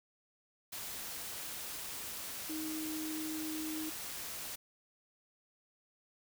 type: tone in noise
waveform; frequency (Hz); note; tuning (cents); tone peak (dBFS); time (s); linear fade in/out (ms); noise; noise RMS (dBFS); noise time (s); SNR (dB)
sine; 312.8; D#4; +9; -38; 2.49-3.9; 10; white; -43; 0.72-4.56; +2
effects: none